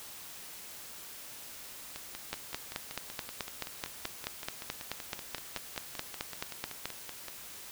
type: two click trains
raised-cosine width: 0.2 ms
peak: -16 / -23 dBFS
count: 22 / 29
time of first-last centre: 2.33-6.856 / 1.96-7.283 s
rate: 4.64 / 5.26 Hz
effects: white hiss -47 dBFS RMS until 7.71 s